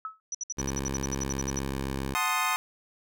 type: tone with exponential decay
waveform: sine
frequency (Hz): 1294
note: E6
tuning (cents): -32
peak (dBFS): -29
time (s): 0.05-0.2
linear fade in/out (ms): 1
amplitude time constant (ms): 32
type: tone bursts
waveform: sine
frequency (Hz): 5900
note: F#8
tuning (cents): -6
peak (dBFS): -30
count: 15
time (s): 0.32-1.592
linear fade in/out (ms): 2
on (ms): 26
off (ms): 63
type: tone with pitch glide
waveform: 10% pulse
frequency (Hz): 67.8 to 67.33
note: C#2 to C#2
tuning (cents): -38 to -50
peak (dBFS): -22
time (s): 0.57-2.15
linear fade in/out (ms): 20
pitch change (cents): -12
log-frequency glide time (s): 1.61-1.78
type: chord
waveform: 25% pulse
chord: F# diminished seventh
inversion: none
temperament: equal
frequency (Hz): 740 / 880 / 1046.5 / 1244.5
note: F#5 / A5 / C6 / Eb6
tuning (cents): 0 / 0 / 0 / 0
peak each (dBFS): -31 / -29 / -26 / -25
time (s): 2.15-2.56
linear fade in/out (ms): 0
effects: none